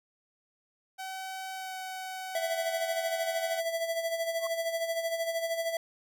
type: tone with pitch glide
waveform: sawtooth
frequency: 760 to 752.1 Hz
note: F#5 to F#5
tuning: +46 to +28 cents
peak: -33 dBFS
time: 0.98-3.61 s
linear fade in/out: 20 ms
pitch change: -18 cents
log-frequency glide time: 1.54-1.74 s
type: tone with tremolo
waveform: square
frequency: 663 Hz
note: E5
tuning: 10 cents sharp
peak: -28 dBFS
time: 2.35-5.77 s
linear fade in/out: 2 ms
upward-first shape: sine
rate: 13 Hz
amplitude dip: 60%
type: tone with exponential growth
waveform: sine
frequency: 1088 Hz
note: C#6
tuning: 33 cents flat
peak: -34 dBFS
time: 4.38-4.47 s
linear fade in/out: 2 ms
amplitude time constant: 18 ms
effects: none